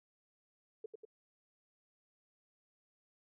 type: tone with echo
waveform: sine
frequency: 437 Hz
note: A4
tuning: 12 cents flat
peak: -40 dBFS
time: 0.84-0.86 s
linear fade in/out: 5 ms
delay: 96 ms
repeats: 2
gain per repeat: -4 dB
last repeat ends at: 1.052 s
effects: none